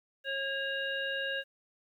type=harmonic tone with a mistuned harmonic; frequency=544 Hz; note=C#5; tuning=33 cents flat; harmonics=1 / 3 / 5 / 7; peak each=-38 / -34 / -38 / -45 dBFS; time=0.24-1.44 s; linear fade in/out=50 ms; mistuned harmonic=5; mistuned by=+61 cents; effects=11-bit